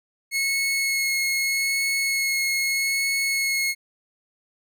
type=tone with vibrato; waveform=sawtooth; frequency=2180 Hz; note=C#7; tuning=29 cents flat; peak=-18 dBFS; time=0.31-3.75 s; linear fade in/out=50 ms; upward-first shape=sine; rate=0.8 Hz; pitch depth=11 cents each way; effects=none